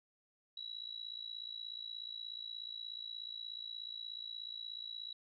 sine tone with amplitude modulation, 3900 Hz, B7, 23 cents flat, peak -39 dBFS, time 0.57-5.13 s, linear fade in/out 5 ms, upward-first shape sine, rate 56.7 Hz, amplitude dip 90%, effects none

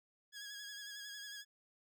15% pulse tone with vibrato, 1661.2 Hz, G#6, in tune, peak -40 dBFS, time 0.32-1.45 s, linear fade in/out 50 ms, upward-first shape sine, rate 11 Hz, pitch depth 36 cents each way, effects none

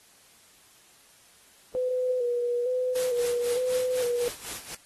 sine tone with vibrato, 493.9 Hz, B4, in tune, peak -24 dBFS, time 1.75-4.28 s, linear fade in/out 0 ms, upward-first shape square, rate 1.1 Hz, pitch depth 39 cents each way
white noise with tremolo, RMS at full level -35 dBFS, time 2.95-4.75 s, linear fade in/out 5 ms, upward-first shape sine, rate 4 Hz, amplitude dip 75%
effects white hiss -57 dBFS RMS until 4.85 s + AAC 32 kbps

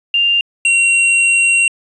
sine / square tone pair in turn, 2794 / 2746 Hz, F7 / F7, 0 / -30 cents, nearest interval unison, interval 30 cents, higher first, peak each -10 dBFS, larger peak neither, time 0.14-0.41 / 0.65-1.68 s, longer second, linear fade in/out 2 ms, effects resampled to 24000 Hz + 8-bit

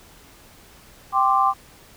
sine chord, G suspended fourth, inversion none, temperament just, 784 / 1045.3 / 1176 Hz, G5 / C6 / D6, 0 / -2 / +2 cents, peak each -20 / -20 / -19 dBFS, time 1.12-1.54 s, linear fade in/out 50 ms, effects pink hiss -49 dBFS RMS until 1.96 s

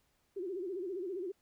sine tone with vibrato, 370 Hz, F#4, in tune, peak -36 dBFS, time 0.36-1.32 s, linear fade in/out 10 ms, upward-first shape sine, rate 15 Hz, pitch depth 140 cents each way, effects pink hiss -75 dBFS RMS until 1.41 s

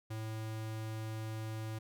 square tone, 110 Hz, A2, in tune, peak -39 dBFS, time 0.1-1.79 s, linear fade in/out 10 ms, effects none

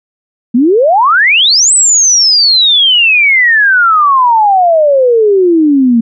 sine exponential two-way sweep, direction up then down, 225 to 8210 to 225 Hz, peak -4 dBFS, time 0.54-6.01 s, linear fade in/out 10 ms, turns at 1.73 s, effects none

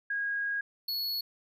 sine / square tone pair in turn, 1639 / 4376 Hz, G#6 / C#8, -23 / -23 cents, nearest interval octave + perfect fourth, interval 1700 cents, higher second, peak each -29 / -31 dBFS, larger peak first, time 0.1-0.61 / 0.88-1.21 s, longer first, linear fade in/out 5 ms, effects none

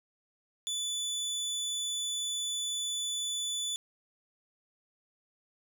25% pulse tone, 3478 Hz, A7, 21 cents flat, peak -28 dBFS, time 0.67-3.76 s, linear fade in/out 0 ms, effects none

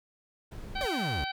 brown noise, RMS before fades -40 dBFS, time 0.51-0.86 s, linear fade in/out 10 ms
harmonic tone, 769 Hz, G5, 33 cents flat, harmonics 1 / 2 / 3 / 4 / 5 / 6, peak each -35 / -38 / -40 / -41 / -42 / -43 dBFS, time 0.75-1.32 s, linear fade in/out 10 ms
40% pulse exponential sweep, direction down, 613 to 61.74 Hz, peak -30 dBFS, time 0.81-1.24 s, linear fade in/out 0 ms
effects none

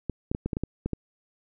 clicks, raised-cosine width 3 ms, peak -15 dBFS, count 9, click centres 0.097 / 0.315 / 0.349 / 0.46 / 0.532 / 0.569 / 0.636 / 0.86 / 0.933 s, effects none

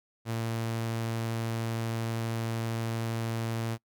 sawtooth tone, 114.1 Hz, A#2, 37 cents flat, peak -26 dBFS, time 0.25-3.78 s, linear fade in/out 50 ms, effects noise-tail reverb RT60 0.1 s tail -25 dB re dry

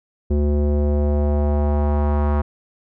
square tone with low-pass filter sweep, 73.3 Hz, D2, 3 cents flat, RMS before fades -18 dBFS, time 0.3-2.42 s, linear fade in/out 10 ms, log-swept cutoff 390 to 1100 Hz, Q 1.9, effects none

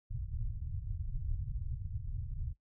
pink low-pass noise, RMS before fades -38 dBFS, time 0.1-2.53 s, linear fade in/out 10 ms, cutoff 130 Hz, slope 48 dB/octave, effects noise-tail reverb RT60 0.1 s tail -17 dB re dry

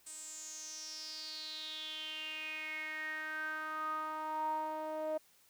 sawtooth tone with band-pass filter sweep, 311.1 Hz, D#4, in tune, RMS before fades -41 dBFS, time 0.06-5.18 s, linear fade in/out 10 ms, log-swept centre 8300 to 660 Hz, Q 7.9, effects white hiss -67 dBFS RMS until 5.49 s

